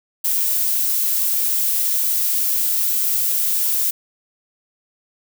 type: noise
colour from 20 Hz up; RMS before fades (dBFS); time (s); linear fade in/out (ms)
violet; -19; 0.24-3.91; 10
effects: none